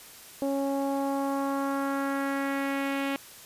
sawtooth tone with low-pass filter sweep, 275.8 Hz, C#4, 9 cents flat, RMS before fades -29 dBFS, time 0.42-3.16 s, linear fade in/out 0 ms, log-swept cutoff 620 to 2800 Hz, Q 2.1, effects white hiss -48 dBFS RMS until 3.45 s + resampled to 32000 Hz

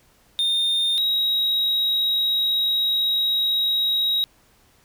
triangle tone pair in turn, 3642 / 3814 Hz, A#7 / A#7, -41 / +39 cents, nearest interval minor second, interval 80 cents, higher second, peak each -17 dBFS, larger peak neither, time 0.39-0.98 / 0.98-4.24 s, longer second, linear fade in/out 0 ms, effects pink hiss -58 dBFS RMS until 4.84 s

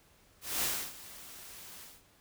white noise with ADSR envelope, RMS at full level -31 dBFS, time 0.41-2.03 s, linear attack 210 ms, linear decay 300 ms, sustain -18 dB, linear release 210 ms, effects pink hiss -64 dBFS RMS until 2.2 s

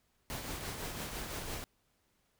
pink noise with tremolo, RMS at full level -39 dBFS, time 0.3-1.64 s, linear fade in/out 0 ms, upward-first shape triangle, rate 5.9 Hz, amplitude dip 45%, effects pink hiss -75 dBFS RMS until 2.39 s

